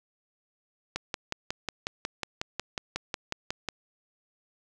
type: click train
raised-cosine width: 0.2 ms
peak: -13 dBFS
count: 16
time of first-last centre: 0.96-3.687 s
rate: 5.5 Hz
effects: none